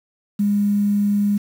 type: tone with quantisation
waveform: sine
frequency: 204.3 Hz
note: G#3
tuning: 28 cents flat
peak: -15 dBFS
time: 0.39-1.38 s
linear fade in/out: 10 ms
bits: 7
effects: none